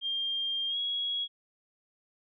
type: tone with pitch glide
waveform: sine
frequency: 3200 to 3322 Hz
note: G7 to G#7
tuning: +35 to 0 cents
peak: -29 dBFS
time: 0.01-1.28 s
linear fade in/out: 50 ms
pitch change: +65 cents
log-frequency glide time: 0.68-0.77 s
effects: none